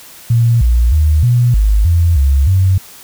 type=tone with pitch steps; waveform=sine; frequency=117 / 59.2 / 76.6 / 121.6 / 51.9 / 84.8 / 68.5 / 94.2 Hz; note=A#2 / A#1 / D#2 / B2 / G#1 / E2 / C#2 / F#2; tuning=+7 / +27 / -27 / -26 / 0 / +50 / -20 / +32 cents; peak=-7 dBFS; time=0.3-2.78 s; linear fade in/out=5 ms; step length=310 ms; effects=white hiss -37 dBFS RMS until 3.03 s